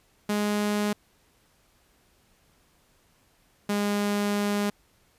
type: tone pair in turn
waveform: sawtooth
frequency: 207.7 / 204.8 Hz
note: G#3 / G#3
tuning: 0 / -24 cents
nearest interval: unison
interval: 24 cents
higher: first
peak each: -20 dBFS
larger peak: neither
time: 0.29-0.93 / 3.69-4.7 s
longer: second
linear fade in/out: 5 ms
effects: pink hiss -64 dBFS RMS until 5.18 s + resampled to 32000 Hz